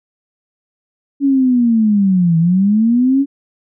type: linear two-way sweep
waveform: sine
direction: down then up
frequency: 283 to 161.5 to 283 Hz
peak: -9 dBFS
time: 1.2-3.26 s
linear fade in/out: 50 ms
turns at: 2.38 s
effects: none